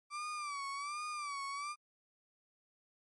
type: tone with vibrato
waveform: 35% pulse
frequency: 1163 Hz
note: D6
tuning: 17 cents flat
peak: -37 dBFS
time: 0.1-1.76 s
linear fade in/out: 50 ms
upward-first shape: sine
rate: 1.3 Hz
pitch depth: 88 cents each way
effects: MP3 48 kbps